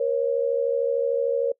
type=tone pair together; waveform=sine; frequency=474.6 / 547.9 Hz; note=A#4 / C#5; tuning=+31 / -20 cents; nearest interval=major second; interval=249 cents; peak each=-23 dBFS; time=0-1.52 s; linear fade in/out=5 ms; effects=noise-tail reverb RT60 0.1 s tail -24 dB re dry